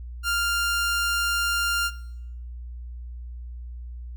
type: tone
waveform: sawtooth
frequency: 1396.9 Hz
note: F6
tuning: in tune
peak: -19 dBFS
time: 0.23-1.91 s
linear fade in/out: 50 ms
effects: noise-tail reverb RT60 0.8 s tail -18 dB re dry + added 60 Hz sine -34 dBFS peak until 4.16 s